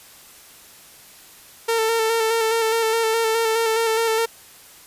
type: tone with vibrato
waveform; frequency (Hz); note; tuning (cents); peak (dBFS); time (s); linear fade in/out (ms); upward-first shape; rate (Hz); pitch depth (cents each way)
sawtooth; 450.6; A4; +41; -14; 1.68-4.26; 10; square; 4.8; 27
effects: white hiss -46 dBFS RMS until 4.86 s + resampled to 32000 Hz